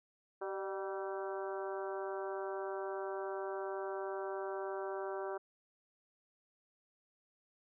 harmonic tone with a mistuned harmonic, 193.1 Hz, G3, 26 cents flat, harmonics 2 / 3 / 4 / 5 / 6 / 7 / 8, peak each -40 / -44 / -46 / -48 / -50 / -51 / -52 dBFS, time 0.41-5.38 s, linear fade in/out 10 ms, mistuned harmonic 3, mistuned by +50 cents, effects none

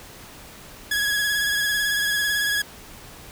sawtooth tone with vibrato, 1671 Hz, G#6, 10 cents sharp, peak -17 dBFS, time 0.91-2.62 s, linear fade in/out 5 ms, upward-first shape sine, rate 18 Hz, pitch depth 29 cents each way, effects pink hiss -43 dBFS RMS until 3.31 s

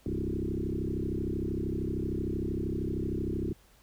sine tone with frequency modulation, 207.7 Hz, G#3, in tune, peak -29 dBFS, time 0.06-3.53 s, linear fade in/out 2 ms, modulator 33 Hz, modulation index 5.3, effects added 49 Hz sine -63 dBFS peak until 3.82 s + pink hiss -62 dBFS RMS until 3.82 s

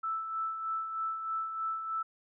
sine tone with tremolo, 1318.5 Hz, E6, in tune, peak -30 dBFS, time 0.03-2.03 s, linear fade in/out 10 ms, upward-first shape sine, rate 3.2 Hz, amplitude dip 50%, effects none

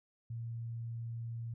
sine tone, 115.9 Hz, A#2, 10 cents flat, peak -38 dBFS, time 0.3-1.54 s, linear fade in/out 5 ms, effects none

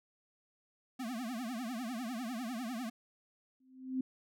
square tone with vibrato, 238.9 Hz, A#3, 43 cents sharp, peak -38 dBFS, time 0.99-2.9 s, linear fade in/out 10 ms, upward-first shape triangle, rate 10 Hz, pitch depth 220 cents each way
sine tone with exponential growth, 259.6 Hz, C4, 13 cents flat, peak -29 dBFS, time 3.6-4.01 s, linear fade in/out 5 ms, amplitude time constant 89 ms
effects none

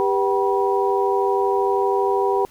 sine tone cluster, 395.7 / 488.4 / 766 / 969 Hz, G4 / B4 / G5 / B5, +16 / -19 / -40 / -33 cents, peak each -19 / -26 / -24 / -23 dBFS, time 0-2.45 s, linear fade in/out 0 ms, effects pink hiss -51 dBFS RMS until 2.5 s

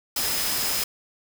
sine tone in noise, 5080 Hz, D#8, 35 cents sharp, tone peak -31 dBFS, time 0.16-0.84 s, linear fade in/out 5 ms, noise white, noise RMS -26 dBFS, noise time 0.16-0.84 s, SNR -8 dB, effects none

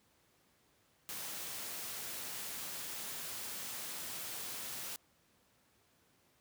white noise, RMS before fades -43 dBFS, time 1.09-4.96 s, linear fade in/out 0 ms, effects pink hiss -71 dBFS RMS until 6.4 s + high-pass 80 Hz 12 dB/octave

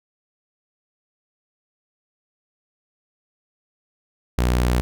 sawtooth tone, 61 Hz, B1, 21 cents flat, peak -13 dBFS, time 4.38-4.81 s, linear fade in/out 0 ms, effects none

